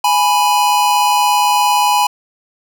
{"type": "tone pair together", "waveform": "square", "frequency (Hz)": [830.6, 987.8], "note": ["G#5", "B5"], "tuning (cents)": [0, 0], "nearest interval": "minor third", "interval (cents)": 300, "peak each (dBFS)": -14, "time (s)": [0.04, 2.07], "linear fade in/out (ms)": 5, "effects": []}